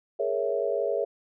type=chord; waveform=sine; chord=A# half-diminished seventh; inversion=third; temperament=equal; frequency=415.3 / 466.2 / 554.4 / 659.3 Hz; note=G#4 / A#4 / C#5 / E5; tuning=0 / 0 / 0 / 0 cents; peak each=-30 / -30 / -29 / -31 dBFS; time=0.19-1.05 s; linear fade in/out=10 ms; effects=none